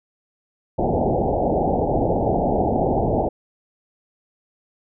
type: low-pass noise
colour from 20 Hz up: white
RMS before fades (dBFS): -20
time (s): 0.78-3.29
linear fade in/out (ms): 10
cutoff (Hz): 830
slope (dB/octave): 96
effects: none